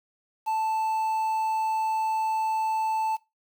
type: tone with quantisation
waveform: triangle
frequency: 880 Hz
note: A5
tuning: in tune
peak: -22 dBFS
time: 0.46-3.17 s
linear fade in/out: 20 ms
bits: 8
effects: noise-tail reverb RT60 0.2 s tail -19 dB re dry